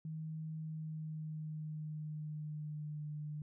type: tone with pitch glide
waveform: sine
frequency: 157.7 to 150.06 Hz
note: D#3 to D3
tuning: +24 to +38 cents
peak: -40 dBFS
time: 0.05-3.42 s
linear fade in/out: 2 ms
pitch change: -86 cents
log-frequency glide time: 0.57-3.08 s
effects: none